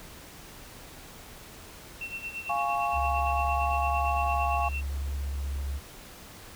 sine tone with tremolo, 2700 Hz, E7, 41 cents sharp, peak -32 dBFS, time 2.01-4.81 s, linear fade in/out 2 ms, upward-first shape sine, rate 8.8 Hz, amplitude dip 75%
sine chord, Db major, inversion first, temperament equal, 698.5 / 830.6 / 1108.7 Hz, F5 / Ab5 / Db6, 0 / 0 / 0 cents, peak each -30 dBFS, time 2.49-4.69 s, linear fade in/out 10 ms
sine tone, 69.3 Hz, C#2, in tune, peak -29 dBFS, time 2.92-5.81 s, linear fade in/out 50 ms
effects pink hiss -47 dBFS RMS until 6.55 s

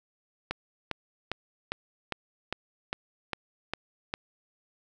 click train, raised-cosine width 0.3 ms, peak -14 dBFS, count 10, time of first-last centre 0.51-4.139 s, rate 2.48 Hz, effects none

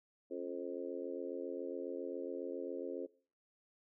harmonic tone with a mistuned harmonic, 87.31 Hz, F2, in tune, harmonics 3 / 4 / 5 / 6 / 7, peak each -46 / -44 / -44 / -45 / -55 dBFS, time 0.3-3.07 s, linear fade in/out 20 ms, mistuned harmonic 3, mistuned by +70 cents, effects noise-tail reverb RT60 0.4 s tail -19 dB re dry

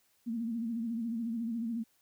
sine tone with vibrato, 230.1 Hz, A#3, 22 cents flat, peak -32 dBFS, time 0.26-1.84 s, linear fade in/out 20 ms, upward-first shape sine, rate 14 Hz, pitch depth 72 cents each way, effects white hiss -71 dBFS RMS until 2.01 s

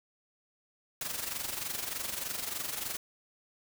white noise with amplitude modulation, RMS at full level -34 dBFS, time 1.01-2.97 s, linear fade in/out 2 ms, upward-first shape sine, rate 23.3 Hz, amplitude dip 65%, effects none

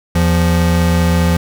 square tone pair together, 82.41 / 172.32 Hz, E2 / F3, 0 / -23 cents, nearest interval octave + minor second, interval 1277 cents, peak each -14 dBFS, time 0.15-1.37 s, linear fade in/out 5 ms, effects none

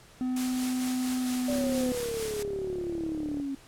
triangle tone with pitch glide, 254.1 to 251.2 Hz, B3 to B3, +49 to +30 cents, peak -25 dBFS, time 0.21-1.92 s, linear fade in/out 0 ms, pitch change -19 cents, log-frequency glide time 1.21-1.27 s
white noise with tremolo, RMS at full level -36 dBFS, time 0.36-2.43 s, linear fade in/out 5 ms, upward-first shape sine, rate 4.4 Hz, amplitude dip 35%
sine exponential sweep, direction down, 587.3 to 270 Hz, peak -30 dBFS, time 1.48-3.55 s, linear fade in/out 5 ms
click train, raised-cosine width 2 ms, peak -27 dBFS, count 69, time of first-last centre 1.5-3.399 s, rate 35.8 Hz
effects pink hiss -54 dBFS RMS until 3.67 s + low-pass 11000 Hz 12 dB/octave

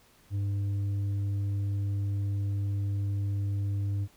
triangle tone with tanh clipping, 100 Hz, G2, 35 cents sharp, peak -28 dBFS, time 0.3-4.08 s, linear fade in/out 50 ms, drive 9 dB, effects pink hiss -61 dBFS RMS until 4.16 s

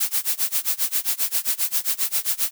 blue noise with tremolo, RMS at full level -20 dBFS, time 0-2.51 s, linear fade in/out 10 ms, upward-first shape sine, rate 7.5 Hz, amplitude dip 95%, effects none

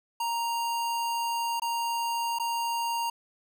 square tone with dropouts, 933 Hz, A#5, 1 cent sharp, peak -28 dBFS, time 0.2-3.1 s, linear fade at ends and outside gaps 5 ms, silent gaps 1.598-1.619 / 2.387-2.397 s, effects none

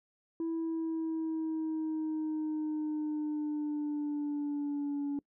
sine exponential sweep, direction down, 329.6 to 284.2 Hz, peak -29 dBFS, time 0.4-5.19 s, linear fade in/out 2 ms, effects noise-tail reverb RT60 0.1 s tail -25 dB re dry + tanh soft clip ceiling -30 dBFS

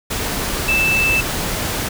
sine tone in noise, 2640 Hz, E7, 2 cents sharp, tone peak -14 dBFS, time 0.68-1.21 s, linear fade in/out 10 ms, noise pink, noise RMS -22 dBFS, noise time 0.1-1.89 s, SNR +5 dB, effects none

